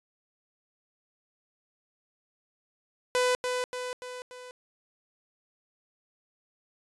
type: tone with echo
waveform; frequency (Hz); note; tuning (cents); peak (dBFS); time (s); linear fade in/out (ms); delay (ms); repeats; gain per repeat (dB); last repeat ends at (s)
sawtooth; 500; B4; +21; -19; 3.15-3.35; 0; 290; 4; -5; 4.51
effects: resampled to 24000 Hz